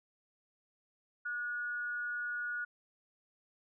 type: tone with amplitude modulation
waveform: sine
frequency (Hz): 1451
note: F#6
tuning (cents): -34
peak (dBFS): -33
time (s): 1.25-2.65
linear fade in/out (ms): 10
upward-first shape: sine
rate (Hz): 269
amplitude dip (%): 40
effects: none